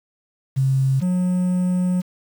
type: tone pair in turn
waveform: sine / triangle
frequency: 133.8 / 181.26 Hz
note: C3 / F#3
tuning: +39 / -35 cents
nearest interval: perfect fourth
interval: 526 cents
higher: second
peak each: -15 dBFS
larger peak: neither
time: 0.56-1.01 / 1.01-2.02 s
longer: second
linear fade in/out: 20 ms
effects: 7-bit